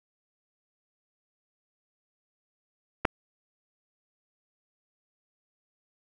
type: clicks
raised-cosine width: 0.5 ms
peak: -18 / -6 dBFS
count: 2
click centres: 3.049 / 3.052 s
effects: none